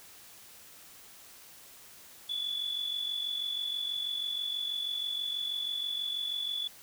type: tone with amplitude modulation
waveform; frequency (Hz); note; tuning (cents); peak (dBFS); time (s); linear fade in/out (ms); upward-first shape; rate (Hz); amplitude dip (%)
sine; 3441; A7; -39; -28; 2.29-6.68; 10; sine; 46.2; 60
effects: tanh soft clip ceiling -25 dBFS + white hiss -53 dBFS RMS until 6.82 s